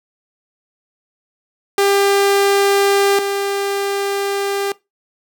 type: tone pair in turn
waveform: sawtooth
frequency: 398.4 / 398.4 Hz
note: G4 / G4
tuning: +28 / +28 cents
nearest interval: unison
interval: 0 cents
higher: neither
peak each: -8 / -14 dBFS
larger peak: first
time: 1.78-3.19 / 3.19-4.72 s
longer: second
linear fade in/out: 2 ms
effects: noise-tail reverb RT60 0.2 s tail -20 dB re dry